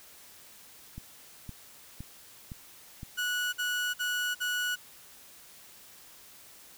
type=click train; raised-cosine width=5 ms; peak=-28 dBFS; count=5; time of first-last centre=0.98-3.031 s; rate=1.95 Hz
type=tone bursts; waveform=30% pulse; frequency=1468 Hz; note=F#6; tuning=14 cents flat; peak=-26 dBFS; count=4; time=3.17-4.76 s; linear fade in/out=20 ms; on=360 ms; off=50 ms
effects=white hiss -53 dBFS RMS until 6.77 s